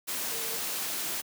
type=tone in noise; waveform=sine; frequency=455.5 Hz; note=A#4; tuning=40 cents flat; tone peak=-43 dBFS; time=0.31-0.59 s; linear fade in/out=20 ms; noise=white; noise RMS=-33 dBFS; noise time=0.07-1.22 s; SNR=-13 dB; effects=high-pass 150 Hz 12 dB/octave